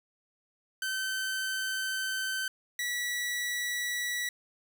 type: tone pair in turn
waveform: sawtooth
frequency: 1538 / 1945 Hz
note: G6 / B6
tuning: -33 / -27 cents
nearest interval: major third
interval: 406 cents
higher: second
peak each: -27 / -27 dBFS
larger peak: neither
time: 0.82-2.48 / 2.79-4.29 s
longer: first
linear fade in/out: 2 ms
effects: none